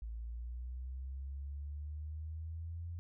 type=linear sweep; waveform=sine; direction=up; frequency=55 to 86.2 Hz; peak=-40 dBFS; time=0.02-2.99 s; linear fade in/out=0 ms; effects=none